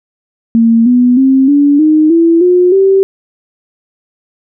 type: tone with pitch steps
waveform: sine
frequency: 228.9 / 246.8 / 266 / 286.7 / 309.1 / 333.2 / 359.2 / 387.2 Hz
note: A#3 / B3 / C4 / D4 / D#4 / E4 / F4 / G4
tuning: -31 / -1 / +29 / -42 / -11 / +19 / +49 / -21 cents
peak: -4 dBFS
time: 0.55-3.03 s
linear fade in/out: 0 ms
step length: 310 ms
effects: none